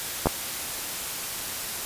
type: clicks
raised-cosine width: 1 ms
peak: -7 / -6 dBFS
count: 2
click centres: 0.258 / 0.27 s
effects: white hiss -32 dBFS RMS until 1.85 s + resampled to 32000 Hz